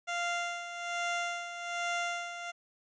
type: tone with tremolo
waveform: 15% pulse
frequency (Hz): 695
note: F5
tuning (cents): -9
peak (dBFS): -24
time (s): 0.07-2.52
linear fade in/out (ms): 20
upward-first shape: sine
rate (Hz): 1.2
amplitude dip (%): 65
effects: resampled to 16000 Hz